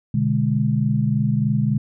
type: chord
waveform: sine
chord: G# diminished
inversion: first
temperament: equal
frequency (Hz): 123.47 / 146.83 / 207.7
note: B2 / D3 / G#3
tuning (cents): 0 / 0 / 0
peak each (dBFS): -21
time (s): 0.14-1.78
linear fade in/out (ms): 5
effects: none